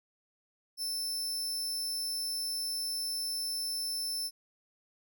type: tone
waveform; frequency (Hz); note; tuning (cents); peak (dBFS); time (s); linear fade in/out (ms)
sawtooth; 5300; E8; +9; -30; 0.77-4.31; 50
effects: none